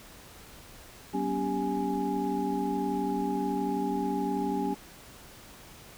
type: tone cluster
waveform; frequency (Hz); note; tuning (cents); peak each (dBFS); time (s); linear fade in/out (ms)
sine; 191 / 244.1 / 282.7 / 394.8 / 833; G3 / B3 / C#4 / G4 / G#5; -45 / -20 / +34 / +12 / +5; -34 / -35 / -32 / -34 / -33; 1.13-4.75; 20
effects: pink hiss -50 dBFS RMS until 5.97 s